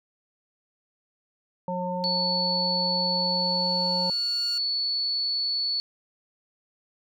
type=harmonic tone; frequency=180.3 Hz; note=F#3; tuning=45 cents flat; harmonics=1 / 3 / 5; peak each=-31 / -31 / -31 dBFS; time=1.68-4.1 s; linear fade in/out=2 ms
type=tone; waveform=sine; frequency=4435 Hz; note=C#8; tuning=in tune; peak=-24 dBFS; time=2.04-5.8 s; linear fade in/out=0 ms
type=tone with exponential growth; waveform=10% pulse; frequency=1413 Hz; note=F6; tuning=20 cents sharp; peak=-31 dBFS; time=2.37-4.58 s; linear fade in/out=2 ms; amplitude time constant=480 ms
effects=none